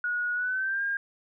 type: tone with pitch glide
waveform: sine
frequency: 1453 to 1612.2 Hz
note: F#6 to G6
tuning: -32 to +48 cents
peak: -26 dBFS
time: 0.04-0.97 s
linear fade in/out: 2 ms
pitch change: +180 cents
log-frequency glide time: 0.34-0.83 s
effects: none